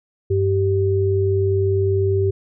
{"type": "tone pair together", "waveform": "sine", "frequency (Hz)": [97.22, 388.9], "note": ["G2", "G4"], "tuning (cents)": [-14, -14], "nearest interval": "2 octaves", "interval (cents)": 2400, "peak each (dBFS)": -18, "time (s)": [0.3, 2.31], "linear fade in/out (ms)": 10, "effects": []}